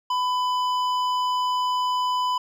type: tone with hard clipping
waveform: sine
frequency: 1000 Hz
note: B5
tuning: 21 cents sharp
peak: -23 dBFS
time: 0.1-2.38 s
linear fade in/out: 5 ms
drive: 10 dB
effects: none